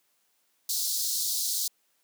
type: high-pass noise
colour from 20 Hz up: pink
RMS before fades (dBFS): -29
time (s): 0.69-1.68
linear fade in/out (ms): 5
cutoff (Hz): 4000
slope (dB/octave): 48
effects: white hiss -71 dBFS RMS until 2.03 s + high-pass 200 Hz 12 dB/octave